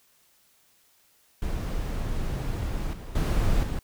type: noise with level steps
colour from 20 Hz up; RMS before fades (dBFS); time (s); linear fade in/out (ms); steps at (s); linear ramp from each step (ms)
brown; -29 / -37 / -23 / -29; 1.42-3.79; 2; 2.93 / 3.15 / 3.63; 5
effects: white hiss -63 dBFS RMS until 3.83 s